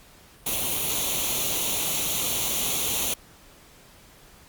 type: noise with comb filter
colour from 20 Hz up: white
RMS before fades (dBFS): -26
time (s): 0.46-3.14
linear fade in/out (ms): 5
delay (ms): 0.3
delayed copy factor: +0.7
effects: pink hiss -52 dBFS RMS until 4.48 s + Opus 48 kbps